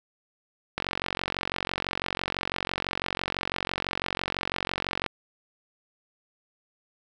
click train, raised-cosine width 0.3 ms, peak -11 dBFS, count 198, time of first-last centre 0.78-5.063 s, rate 46 Hz, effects none

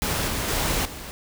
pink noise with level steps, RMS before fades -25 / -27 / -24 / -37 dBFS, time 0.02-1.11 s, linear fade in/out 0 ms, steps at 0.28 / 0.48 / 0.85 s, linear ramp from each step 5 ms, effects none

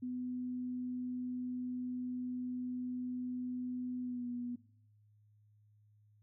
sine tone with pitch glide, 250 to 243.4 Hz, B3 to B3, +21 to -25 cents, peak -37 dBFS, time 0.02-4.56 s, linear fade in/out 10 ms, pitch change -46 cents, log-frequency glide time 4.02-4.27 s, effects noise-tail reverb RT60 0.6 s tail -18 dB re dry + added 105 Hz sine -64 dBFS peak until 6.22 s

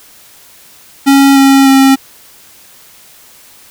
square tone with pitch steps, 275.5 / 272.3 / 269.2 Hz, C#4 / C#4 / C4, -11 / -31 / +49 cents, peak -4 dBFS, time 1.06-1.96 s, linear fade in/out 20 ms, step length 300 ms, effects white hiss -40 dBFS RMS until 3.7 s

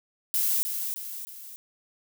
violet noise with echo, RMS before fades -25 dBFS, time 0.34-0.63 s, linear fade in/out 0 ms, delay 310 ms, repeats 3, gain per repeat -6 dB, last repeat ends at 1.56 s, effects none

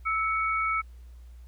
sine tone pair together, 1310 / 2234 Hz, E6 / C#7, -11 / +13 cents, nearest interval major sixth, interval 924 cents, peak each -26 / -29 dBFS, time 0.05-0.82 s, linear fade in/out 20 ms, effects added 60 Hz sine -44 dBFS peak until 1.47 s + pink hiss -66 dBFS RMS until 1.47 s

